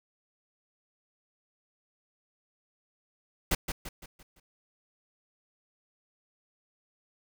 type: noise with echo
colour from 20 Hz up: pink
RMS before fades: -26 dBFS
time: 3.51-3.55 s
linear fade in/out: 5 ms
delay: 170 ms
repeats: 5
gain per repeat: -7 dB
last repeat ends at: 4.4 s
effects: none